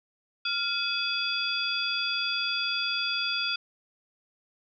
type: tone cluster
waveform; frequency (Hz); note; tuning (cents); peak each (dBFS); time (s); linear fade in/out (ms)
sine; 1396 / 2544 / 3418 / 4766; F6 / D#7 / G#7 / D8; -1 / +38 / +49 / +25; -33 / -32 / -31 / -32; 0.45-3.56; 5
effects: none